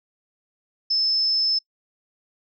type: tone with amplitude modulation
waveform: sine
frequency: 5240 Hz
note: E8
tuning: 11 cents flat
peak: -17 dBFS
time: 0.9-1.59 s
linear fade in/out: 10 ms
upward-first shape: sine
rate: 254 Hz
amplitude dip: 25%
effects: noise-tail reverb RT60 0.1 s tail -24 dB re dry